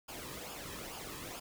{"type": "noise with flanger", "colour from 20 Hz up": "pink", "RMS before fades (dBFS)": -45, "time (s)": [0.08, 1.4], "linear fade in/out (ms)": 10, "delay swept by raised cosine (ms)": [0.5, 1.42], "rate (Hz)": 2.3, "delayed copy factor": -0.6, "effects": []}